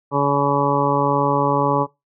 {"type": "harmonic tone", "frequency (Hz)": 141.7, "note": "C#3", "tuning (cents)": 38, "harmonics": [1, 2, 3, 4, 6, 7, 8], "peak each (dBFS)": [-23, -23, -23, -23, -23, -23, -23], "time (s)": [0.11, 1.87], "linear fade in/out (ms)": 50, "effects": ["noise-tail reverb RT60 0.2 s tail -20 dB re dry"]}